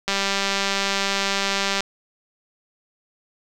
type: click train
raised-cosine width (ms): 0.2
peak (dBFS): -5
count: 341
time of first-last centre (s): 0.08-1.806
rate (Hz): 197
effects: 7-bit